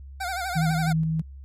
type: tone with vibrato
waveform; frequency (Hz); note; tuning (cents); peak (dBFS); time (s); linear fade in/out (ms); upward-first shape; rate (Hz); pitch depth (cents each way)
25% pulse; 737; F#5; -7; -24; 0.2-0.93; 10; sine; 12; 100
type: tone with tremolo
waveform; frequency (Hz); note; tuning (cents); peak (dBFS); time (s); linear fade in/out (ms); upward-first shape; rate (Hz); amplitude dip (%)
sine; 160; D#3; +49; -20; 0.55-1.22; 20; square; 3.1; 25
effects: added 68 Hz sine -39 dBFS peak until 1.44 s + resampled to 32000 Hz